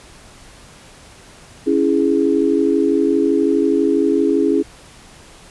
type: chord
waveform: sine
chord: C# minor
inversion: none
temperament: equal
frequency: 277.2 / 329.6 / 415.3 Hz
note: C#4 / E4 / G#4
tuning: 0 / 0 / 0 cents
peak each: -17 dBFS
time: 1.66-4.63 s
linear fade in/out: 20 ms
effects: pink hiss -43 dBFS RMS until 5.5 s + resampled to 24000 Hz